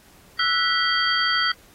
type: tone cluster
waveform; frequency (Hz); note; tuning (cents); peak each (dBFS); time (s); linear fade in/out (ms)
sine; 1323 / 1474 / 1955 / 3214 / 4609; E6 / F#6 / B6 / G7 / D8; +6 / -7 / -18 / +43 / -33; -25; 0.39-1.52; 5
effects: pink hiss -53 dBFS RMS until 1.74 s + AAC 48 kbps